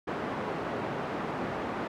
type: band-pass noise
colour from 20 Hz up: pink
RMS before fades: -34 dBFS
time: 0.07-1.88 s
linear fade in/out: 10 ms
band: 190 to 1400 Hz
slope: 12 dB/octave
effects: none